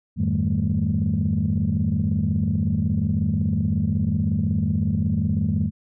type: tone cluster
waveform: sine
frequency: 86.7 / 103 / 155.2 / 196.1 / 221.6 Hz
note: F2 / G#2 / D#3 / G3 / A3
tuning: -12 / -14 / -4 / +1 / +13 cents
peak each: -25 dBFS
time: 0.16-5.71 s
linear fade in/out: 50 ms
effects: tanh soft clip ceiling -11 dBFS